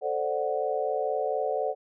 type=chord; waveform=sine; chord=D dominant seventh; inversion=second; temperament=equal; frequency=440 / 523.3 / 587.3 / 740 Hz; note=A4 / C5 / D5 / F#5; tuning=0 / 0 / 0 / 0 cents; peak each=-31 dBFS; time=0.01-1.75 s; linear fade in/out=50 ms; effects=none